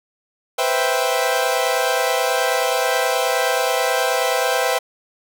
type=chord; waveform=sawtooth; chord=C major seventh; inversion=third; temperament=equal; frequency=493.9 / 523.3 / 659.3 / 784 Hz; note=B4 / C5 / E5 / G5; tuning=0 / 0 / 0 / 0 cents; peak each=-19 dBFS; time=0.58-4.79 s; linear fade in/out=10 ms; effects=none